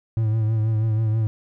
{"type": "tone with vibrato", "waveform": "triangle", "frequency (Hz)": 110, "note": "A2", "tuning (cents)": 0, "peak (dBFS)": -16, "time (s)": [0.17, 1.27], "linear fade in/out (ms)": 0, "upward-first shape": "triangle", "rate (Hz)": 6.2, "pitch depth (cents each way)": 50, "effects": []}